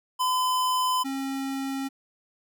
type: tone pair in turn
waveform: square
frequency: 1015 / 270.6 Hz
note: B5 / C#4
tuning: +47 / -42 cents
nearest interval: octave + major seventh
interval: 2289 cents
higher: first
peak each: -23 / -29 dBFS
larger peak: first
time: 0.19-1.04 / 1.04-1.89 s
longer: neither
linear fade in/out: 20 ms
effects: none